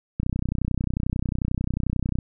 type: click train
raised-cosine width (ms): 5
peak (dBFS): -12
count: 63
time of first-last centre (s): 0.2-2.187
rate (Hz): 31.2
effects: none